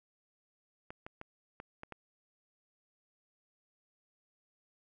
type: clicks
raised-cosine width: 0.5 ms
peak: -29 dBFS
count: 6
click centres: 0.905 / 1.065 / 1.214 / 1.601 / 1.834 / 1.923 s
effects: none